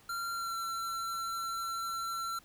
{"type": "tone with pitch glide", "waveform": "square", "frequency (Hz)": [1378, 1352], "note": ["F6", "E6"], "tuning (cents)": [-24, 43], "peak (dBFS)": -35, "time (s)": [0.09, 2.39], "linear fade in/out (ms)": 5, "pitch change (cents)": -33, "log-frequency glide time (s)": [0.33, 0.57], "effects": ["pink hiss -61 dBFS RMS until 2.44 s"]}